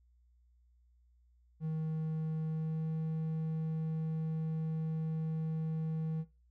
triangle tone with pitch glide, 158.1 to 159.2 Hz, D#3 to D#3, +28 to +40 cents, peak -31 dBFS, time 1.6-6.25 s, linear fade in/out 50 ms, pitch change +12 cents, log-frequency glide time 2.47-2.88 s, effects noise-tail reverb RT60 0.3 s tail -17 dB re dry + added 60 Hz sine -64 dBFS peak until 6.5 s

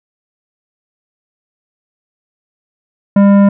triangle tone with tanh clipping, 200 Hz, G3, 35 cents sharp, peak -6 dBFS, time 3.16-3.49 s, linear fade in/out 5 ms, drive 17 dB, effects none

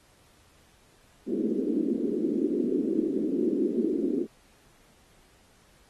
white band-pass noise, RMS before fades -27 dBFS, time 1.26-4.27 s, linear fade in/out 50 ms, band 220 to 390 Hz, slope 48 dB/octave, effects pink hiss -61 dBFS RMS until 5.89 s + AAC 32 kbps

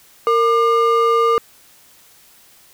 triangle ring-modulated tone, 830.6 Hz, G#5, in tune, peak -7 dBFS, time 0.27-1.38 s, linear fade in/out 0 ms, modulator 370 Hz, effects white hiss -49 dBFS RMS until 2.73 s

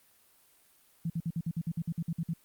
sine tone bursts, 165.7 Hz, E3, 9 cents sharp, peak -29 dBFS, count 13, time 1.05-2.336 s, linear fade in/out 5 ms, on 50 ms, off 53 ms, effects white hiss -64 dBFS RMS until 2.44 s + Opus 32 kbps

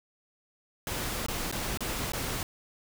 pink noise with dropouts, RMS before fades -33 dBFS, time 0.87-2.43 s, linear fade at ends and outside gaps 1 ms, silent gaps 1.264-1.284 / 1.514-1.525 / 1.774-1.806 / 2.12-2.134 s, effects none

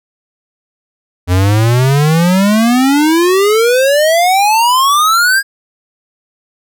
square exponential sweep, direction up, 87.31 to 1644 Hz, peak -8 dBFS, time 1.27-5.43 s, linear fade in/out 50 ms, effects none

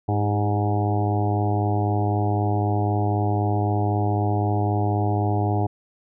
harmonic tone with a mistuned harmonic, 103.9 Hz, G#2, 1 cent sharp, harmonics 1 / 2 / 3 / 4 / 5 / 6 / 7 / 8 / 9, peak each -21 / -32 / -28 / -30 / -39 / -35 / -28 / -31 / -41 dBFS, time 0.08-5.67 s, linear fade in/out 10 ms, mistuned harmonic 4, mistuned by -38 cents, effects none

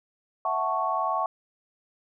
sine chord, F# minor seventh, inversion third, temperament equal, 659.3 / 740 / 880 / 1108.7 Hz, E5 / F#5 / A5 / C#6, 0 / 0 / 0 / 0 cents, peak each -31 / -30 / -31 / -27 dBFS, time 0.45-1.26 s, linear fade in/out 2 ms, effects none

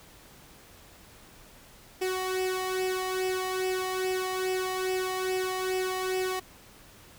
sawtooth tone with flanger, 372.8 Hz, F#4, 13 cents sharp, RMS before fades -30 dBFS, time 2.01-6.4 s, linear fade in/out 10 ms, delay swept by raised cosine 0.37 to 1.03 ms, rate 2.4 Hz, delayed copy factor +0.65, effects pink hiss -53 dBFS RMS until 7.18 s

